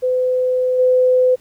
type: tone with level steps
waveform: sine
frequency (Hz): 507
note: B4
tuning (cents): +45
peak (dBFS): -14 / -10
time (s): 0.02-1.36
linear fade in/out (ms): 20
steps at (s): 0.78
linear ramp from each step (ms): 20
effects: pink hiss -53 dBFS RMS until 1.4 s